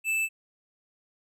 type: tone with tanh clipping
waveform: sine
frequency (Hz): 2637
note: E7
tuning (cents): 0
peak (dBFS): -26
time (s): 0.04-0.29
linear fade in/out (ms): 50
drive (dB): 13
effects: none